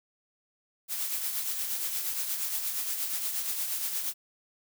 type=noise with tremolo; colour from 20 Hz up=blue; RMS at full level=-30 dBFS; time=0.88-4.14 s; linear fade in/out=50 ms; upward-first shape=triangle; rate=8.5 Hz; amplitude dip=50%; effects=none